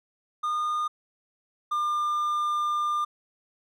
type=tone pair in turn; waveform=triangle; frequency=1219 / 1200.1 Hz; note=D#6 / D6; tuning=-36 / +37 cents; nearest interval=unison; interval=27 cents; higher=first; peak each=-23 / -22 dBFS; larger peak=second; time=0.43-0.88 / 1.71-3.05 s; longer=second; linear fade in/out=10 ms; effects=none